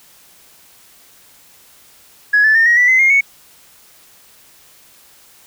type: tone with pitch steps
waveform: sine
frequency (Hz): 1677 / 1745.2 / 1816.1 / 1890 / 1966.8 / 2047 / 2130 / 2217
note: G#6 / A6 / A#6 / A#6 / B6 / C7 / C7 / C#7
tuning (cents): +16 / -15 / -46 / +23 / -8 / -38 / +30 / 0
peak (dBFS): -7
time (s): 2.33-3.21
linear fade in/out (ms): 10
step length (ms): 110
effects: tanh soft clip ceiling -4 dBFS + white hiss -47 dBFS RMS until 5.46 s